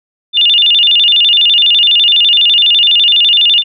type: tone with vibrato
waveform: sine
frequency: 3182 Hz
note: G7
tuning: 25 cents sharp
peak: -5 dBFS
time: 0.33-3.64 s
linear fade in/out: 50 ms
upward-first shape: square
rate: 12 Hz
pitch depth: 190 cents each way
effects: none